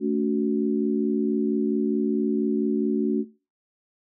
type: chord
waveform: sine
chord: F# minor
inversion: first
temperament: equal with one note detuned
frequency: 220 / 284.5 / 370 Hz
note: A3 / C#4 / F#4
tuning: 0 / +45 / 0 cents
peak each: -25 dBFS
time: 0-3.25 s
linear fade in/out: 50 ms
effects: noise-tail reverb RT60 0.3 s tail -18 dB re dry